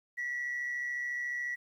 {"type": "tone with amplitude modulation", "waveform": "sine", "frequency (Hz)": 1939, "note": "B6", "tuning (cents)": -32, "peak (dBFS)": -29, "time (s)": [0.17, 1.56], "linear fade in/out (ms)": 20, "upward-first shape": "sine", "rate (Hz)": 134, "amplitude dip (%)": 50, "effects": ["tanh soft clip ceiling -29 dBFS", "11-bit"]}